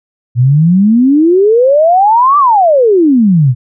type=exponential two-way sweep; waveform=sine; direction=up then down; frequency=116.54 to 1191 to 116.54 Hz; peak=-4 dBFS; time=0.35-3.55 s; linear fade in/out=50 ms; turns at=2.38 s; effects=none